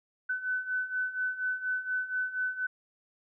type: beating tone pair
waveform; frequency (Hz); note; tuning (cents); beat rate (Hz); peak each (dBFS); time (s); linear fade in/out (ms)
sine; 1505 / 1509.2; F#6 / F#6; +29 / +34; 4.2; -35 / -31; 0.29-2.67; 10
effects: none